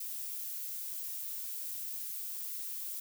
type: noise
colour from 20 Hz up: violet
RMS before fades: -40 dBFS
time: 0-3 s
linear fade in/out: 5 ms
effects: none